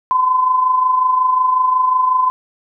sine tone with amplitude modulation, 1019 Hz, C6, 46 cents flat, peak -9 dBFS, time 0.11-2.3 s, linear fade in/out 0 ms, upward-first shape sine, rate 25.5 Hz, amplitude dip 50%, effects none

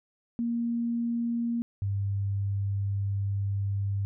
sine tone pair in turn, 234.6 / 99.44 Hz, A#3 / G2, +11 / +25 cents, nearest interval octave + minor third, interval 1486 cents, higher first, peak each -26 dBFS, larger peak neither, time 0.39-1.62 / 1.82-4.05 s, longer second, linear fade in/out 0 ms, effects none

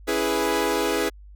sawtooth chord, C# minor seventh, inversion none, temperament equal, 277.2 / 329.6 / 415.3 / 493.9 Hz, C#4 / E4 / G#4 / B4, 0 / 0 / 0 / 0 cents, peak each -27 / -23 / -21 / -23 dBFS, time 0.07-1.1 s, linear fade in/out 20 ms, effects added 50 Hz sine -42 dBFS peak until 1.35 s

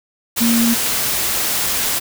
sine tone in noise, 232.5 Hz, A#3, 4 cents flat, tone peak -13 dBFS, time 0.4-0.75 s, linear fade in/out 20 ms, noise white, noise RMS -19 dBFS, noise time 0.36-2 s, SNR +3 dB, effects none

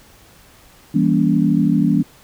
sine chord, E diminished seventh, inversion none, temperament just, 164.81 / 197.78 / 237.3 / 284.8 Hz, E3 / G3 / Bb3 / Db4, 0 / +16 / +31 / +47 cents, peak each -18 dBFS, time 0.94-2.03 s, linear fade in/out 10 ms, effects pink hiss -48 dBFS RMS until 2.23 s

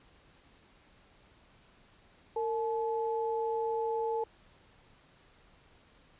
sine tone pair together, 456.1 / 861 Hz, A#4 / A5, -38 / -38 cents, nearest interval major seventh, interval 1100 cents, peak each -31 / -34 dBFS, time 2.36-4.24 s, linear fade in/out 5 ms, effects pink hiss -62 dBFS RMS until 6.19 s + resampled to 8000 Hz

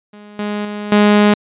sawtooth tone with level steps, 207.7 Hz, G#3, in tune, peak -32 / -15 / -19 / -4 dBFS, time 0.13-1.34 s, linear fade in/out 5 ms, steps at 0.39 / 0.65 / 0.92 s, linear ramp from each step 2 ms, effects resampled to 8000 Hz

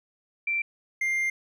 sine / triangle tone pair in turn, 2349 / 2100 Hz, D7 / C7, 0 / +6 cents, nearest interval major second, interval 194 cents, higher first, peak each -24 / -22 dBFS, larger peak second, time 0.47-0.62 / 1.01-1.3 s, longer second, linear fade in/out 5 ms, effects none

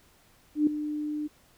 sine tone with ADSR envelope, 299.9 Hz, D4, 36 cents sharp, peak -17 dBFS, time 0.55-1.28 s, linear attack 120 ms, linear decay 3 ms, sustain -12 dB, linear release 19 ms, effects pink hiss -61 dBFS RMS until 1.57 s

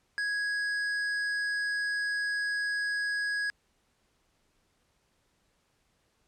sine tone with hard clipping, 1661.2 Hz, G#6, in tune, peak -30 dBFS, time 0.18-3.5 s, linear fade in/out 0 ms, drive 8 dB, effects pink hiss -72 dBFS RMS until 6.27 s + low-pass 10000 Hz 12 dB/octave

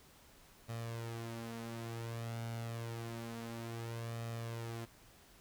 sawtooth tone with flanger, 115.5 Hz, A#2, 16 cents flat, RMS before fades -43 dBFS, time 0.68-4.86 s, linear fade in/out 20 ms, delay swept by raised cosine 1.6 to 7.3 ms, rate 0.28 Hz, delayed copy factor +0.55, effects pink hiss -62 dBFS RMS until 5.4 s

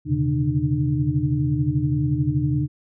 sine tone cluster, 82 / 124.2 / 137.6 / 149.2 / 301.1 Hz, E2 / B2 / C#3 / D3 / D4, -9 / +10 / -12 / +28 / +43 cents, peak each -30 / -26 / -22 / -26 / -25 dBFS, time 0.05-2.68 s, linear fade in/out 50 ms, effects none

